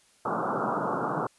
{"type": "band-pass noise", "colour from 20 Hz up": "white", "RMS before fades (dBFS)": -29, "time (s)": [0.25, 1.27], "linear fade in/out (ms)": 5, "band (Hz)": [120, 1400], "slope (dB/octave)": 96, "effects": ["white hiss -62 dBFS RMS until 1.38 s", "resampled to 24000 Hz"]}